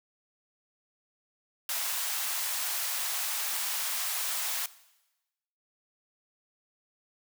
white high-pass noise, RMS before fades -32 dBFS, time 1.69-4.66 s, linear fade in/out 2 ms, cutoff 680 Hz, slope 24 dB/octave, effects noise-tail reverb RT60 1.0 s tail -18 dB re dry

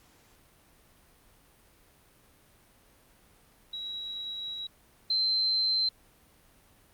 sine tone pair in turn, 3874 / 4104 Hz, B7 / C8, -34 / -34 cents, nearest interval minor second, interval 100 cents, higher second, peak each -34 / -24 dBFS, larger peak second, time 3.73-4.67 / 5.1-5.89 s, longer first, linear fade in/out 5 ms, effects pink hiss -61 dBFS RMS until 6.93 s + Opus 48 kbps

